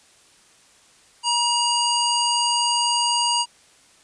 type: harmonic tone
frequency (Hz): 952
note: A#5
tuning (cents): +36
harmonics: 1 / 3 / 5 / 7 / 9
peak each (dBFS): -22 / -24 / -24 / -29 / -28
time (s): 1.23-3.46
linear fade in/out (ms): 50
effects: white hiss -54 dBFS RMS until 4.03 s + resampled to 22050 Hz